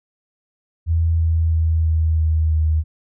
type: tone with pitch steps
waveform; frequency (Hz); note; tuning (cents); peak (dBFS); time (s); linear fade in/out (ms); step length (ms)
sine; 82.4 / 81.59 / 80.8 / 80.01 / 79.23 / 78.45; E2 / E2 / E2 / D#2 / D#2 / D#2; 0 / -17 / -34 / +49 / +32 / +15; -14; 0.86-2.84; 50; 330
effects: none